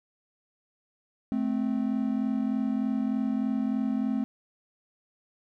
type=tone pair together; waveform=triangle; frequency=217.2 / 260.5 Hz; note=A3 / C4; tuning=-22 / -7 cents; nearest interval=minor third; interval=315 cents; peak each=-26 dBFS; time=1.32-4.24 s; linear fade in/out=0 ms; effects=none